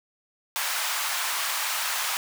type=high-pass noise; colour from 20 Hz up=pink; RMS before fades=-28 dBFS; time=0.56-2.17 s; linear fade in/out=0 ms; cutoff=870 Hz; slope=24 dB/octave; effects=none